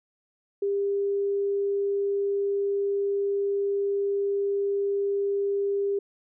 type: tone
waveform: sine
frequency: 400 Hz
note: G4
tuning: 35 cents sharp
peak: -23 dBFS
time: 0.62-5.99 s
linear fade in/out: 5 ms
effects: none